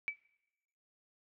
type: tone with exponential decay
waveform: sine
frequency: 2302 Hz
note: D7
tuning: 35 cents flat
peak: -28 dBFS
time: 0.08-0.17 s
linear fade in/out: 0 ms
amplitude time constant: 18 ms
effects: noise-tail reverb RT60 0.9 s tail -22 dB re dry